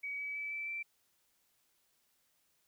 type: tone with pitch steps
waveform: sine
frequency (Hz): 2266 / 2284 / 2303 / 2322 / 2340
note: C#7 / D7 / D7 / D7 / D7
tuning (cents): +37 / -49 / -34 / -20 / -7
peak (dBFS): -37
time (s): 0.03-0.83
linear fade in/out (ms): 10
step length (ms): 160
effects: white hiss -75 dBFS RMS until 2.67 s